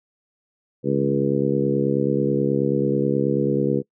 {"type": "harmonic tone with a mistuned harmonic", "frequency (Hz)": 69.3, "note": "C#2", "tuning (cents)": 0, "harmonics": [2, 3, 4, 5, 6, 7], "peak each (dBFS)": [-25, -25, -25, -25, -25, -25], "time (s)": [0.83, 3.83], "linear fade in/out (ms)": 50, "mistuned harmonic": 2, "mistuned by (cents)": 21, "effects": ["noise-tail reverb RT60 0.1 s tail -23 dB re dry"]}